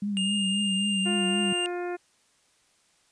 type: tone with vibrato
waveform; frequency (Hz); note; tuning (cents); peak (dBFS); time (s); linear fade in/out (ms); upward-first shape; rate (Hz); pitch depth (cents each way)
sine; 198.5; G3; +22; -26; 0.02-1.53; 5; triangle; 3.8; 82
type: tone with pitch glide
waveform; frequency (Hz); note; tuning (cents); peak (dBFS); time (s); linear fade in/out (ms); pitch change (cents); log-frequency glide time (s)
square; 2825 to 2799; F7 to F7; +19 to +3; -27; 0.17-1.66; 0; -16; 0.36-1.04
type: harmonic tone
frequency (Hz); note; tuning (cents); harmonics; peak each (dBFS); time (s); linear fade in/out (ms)
353.5; F4; +21; 1 / 2 / 3 / 4 / 5 / 6 / 7; -30 / -36 / -46 / -42 / -44 / -50 / -48; 1.05-1.97; 20
effects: white hiss -65 dBFS RMS until 3.11 s + resampled to 22050 Hz